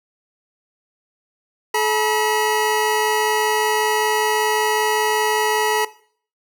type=tone pair together; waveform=25% pulse; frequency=429.4 / 964 Hz; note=A4 / B5; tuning=-42 / -42 cents; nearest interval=octave + major second; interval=1400 cents; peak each=-16 dBFS; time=1.74-5.85 s; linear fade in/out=5 ms; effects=noise-tail reverb RT60 0.5 s tail -17 dB re dry